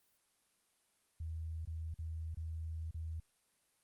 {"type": "tone with dropouts", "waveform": "sine", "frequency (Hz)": 80.6, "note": "E2", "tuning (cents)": -38, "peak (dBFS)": -39, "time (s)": [1.2, 3.2], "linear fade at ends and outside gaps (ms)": 5, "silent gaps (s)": [[1.652, 1.673], [1.942, 1.988], [2.346, 2.37], [2.91, 2.944]], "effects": ["white hiss -75 dBFS RMS until 3.83 s", "Opus 32 kbps"]}